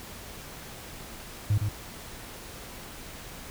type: tone with echo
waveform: triangle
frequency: 103.83 Hz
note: G#2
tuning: in tune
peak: -17 dBFS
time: 1.5-1.58 s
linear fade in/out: 5 ms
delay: 110 ms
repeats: 1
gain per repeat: -6 dB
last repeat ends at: 1.69 s
effects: tanh soft clip ceiling -16 dBFS + pink hiss -43 dBFS RMS until 3.5 s